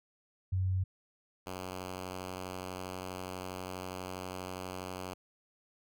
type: tone pair in turn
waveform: sine / 5% pulse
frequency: 93.5 / 92.32 Hz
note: F#2 / F#2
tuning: +19 / -3 cents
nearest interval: unison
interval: 22 cents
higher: first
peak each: -28 dBFS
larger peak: neither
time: 0.52-0.84 / 1.46-5.14 s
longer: second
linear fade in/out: 10 ms
effects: none